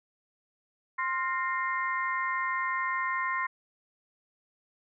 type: harmonic tone with a mistuned harmonic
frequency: 350.3 Hz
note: F4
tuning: 5 cents sharp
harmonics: 3 / 4 / 5 / 6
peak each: -30 / -39 / -33 / -36 dBFS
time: 0.98-3.47 s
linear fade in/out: 10 ms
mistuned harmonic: 5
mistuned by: +81 cents
effects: none